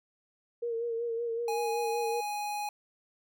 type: tone with vibrato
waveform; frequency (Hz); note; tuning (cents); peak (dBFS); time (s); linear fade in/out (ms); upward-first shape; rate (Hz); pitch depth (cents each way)
sine; 464.9; A#4; -5; -30; 0.62-2.21; 10; sine; 5.3; 39
type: tone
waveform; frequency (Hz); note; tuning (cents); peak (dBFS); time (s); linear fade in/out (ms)
square; 830.6; G#5; 0; -33; 1.48-2.69; 2
effects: none